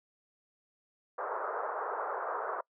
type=band-pass noise; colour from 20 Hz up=white; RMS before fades=-36 dBFS; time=1.18-2.61 s; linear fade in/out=5 ms; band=410 to 1400 Hz; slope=48 dB/octave; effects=noise-tail reverb RT60 0.1 s tail -25 dB re dry